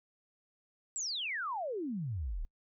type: exponential sweep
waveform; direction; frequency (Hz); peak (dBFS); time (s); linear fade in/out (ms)
sine; down; 7902 to 32.98; -34; 0.96-2.45; 0
effects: noise-tail reverb RT60 0.1 s tail -25 dB re dry